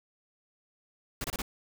pink noise bursts, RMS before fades -34 dBFS, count 4, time 1.21-1.419 s, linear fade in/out 2 ms, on 32 ms, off 27 ms, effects none

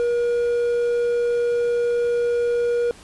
triangle tone, 477.5 Hz, A#4, 42 cents sharp, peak -16 dBFS, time 0-2.91 s, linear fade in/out 0 ms, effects pink hiss -46 dBFS RMS until 3.03 s + resampled to 24000 Hz

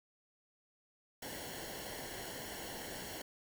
pink noise with comb filter, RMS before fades -45 dBFS, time 1.22-3.22 s, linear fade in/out 5 ms, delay 0.81 ms, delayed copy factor -0.7, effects none

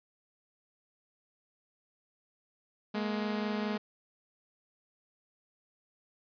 sawtooth tone pair together, 210.2 / 234.9 Hz, G#3 / A#3, +21 / +13 cents, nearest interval major second, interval 192 cents, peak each -28 / -34 dBFS, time 2.94-3.78 s, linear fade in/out 10 ms, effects resampled to 11025 Hz

